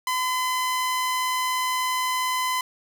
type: tone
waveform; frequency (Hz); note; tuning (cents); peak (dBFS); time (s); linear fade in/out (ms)
sawtooth; 1017; C6; -50; -19; 0.07-2.61; 2
effects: none